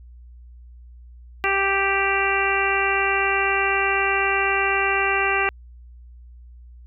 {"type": "harmonic tone", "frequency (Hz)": 392, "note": "G4", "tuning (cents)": 0, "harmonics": [1, 2, 3, 4, 5, 6, 7], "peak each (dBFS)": [-26, -26, -26, -26, -26, -26, -26], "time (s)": [1.44, 5.49], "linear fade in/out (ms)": 0, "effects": ["added 60 Hz sine -41 dBFS peak until 6.86 s"]}